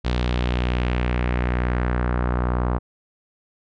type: tone with low-pass filter sweep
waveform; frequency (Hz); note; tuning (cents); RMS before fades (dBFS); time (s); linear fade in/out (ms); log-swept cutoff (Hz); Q
sawtooth; 61.1; B1; -18; -22; 0.04-2.79; 20; 4000 to 1100; 1.9
effects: none